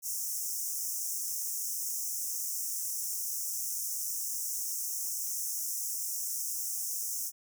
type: high-pass noise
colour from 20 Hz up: pink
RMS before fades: -35 dBFS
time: 0.02-7.32 s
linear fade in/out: 50 ms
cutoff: 5500 Hz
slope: 96 dB/octave
effects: none